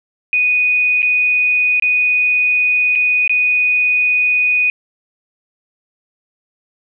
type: tone with dropouts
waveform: sine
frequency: 2481 Hz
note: D#7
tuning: 6 cents flat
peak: -11 dBFS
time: 0.33-4.7 s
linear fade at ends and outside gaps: 1 ms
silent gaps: 1.02-1.028 / 1.798-1.823 / 2.953-2.957 / 3.277-3.295 s
effects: none